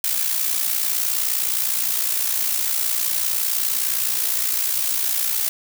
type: noise with amplitude modulation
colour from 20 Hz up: blue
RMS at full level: -19 dBFS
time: 0.04-5.49 s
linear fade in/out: 0 ms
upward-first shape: sine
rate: 59.6 Hz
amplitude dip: 60%
effects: none